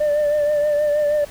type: tone with vibrato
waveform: sine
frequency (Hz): 593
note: D5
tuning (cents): +17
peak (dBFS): -13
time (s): 0-1.25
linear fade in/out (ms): 10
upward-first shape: triangle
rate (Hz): 6.3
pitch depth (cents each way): 40
effects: tanh soft clip ceiling -14 dBFS + pink hiss -42 dBFS RMS until 1.3 s